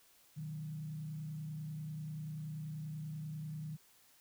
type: tone with frequency modulation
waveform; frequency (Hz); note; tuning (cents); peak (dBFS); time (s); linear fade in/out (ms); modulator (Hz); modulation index
sine; 153.7; D#3; -21; -40; 0.36-3.77; 20; 30.3; 0.5
effects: white hiss -66 dBFS RMS until 4.2 s